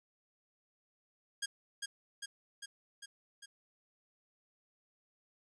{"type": "tone with echo", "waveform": "10% pulse", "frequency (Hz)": 1628, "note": "G#6", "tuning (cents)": -35, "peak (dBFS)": -25, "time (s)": [1.42, 1.46], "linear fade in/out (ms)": 10, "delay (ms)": 400, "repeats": 5, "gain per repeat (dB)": -3, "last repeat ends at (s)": 3.46, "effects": ["resampled to 22050 Hz"]}